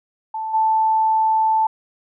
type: tone with level steps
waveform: sine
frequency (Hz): 880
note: A5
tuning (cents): 0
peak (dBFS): -23 / -14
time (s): 0.34-1.67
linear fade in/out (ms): 5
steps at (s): 0.53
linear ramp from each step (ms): 20
effects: none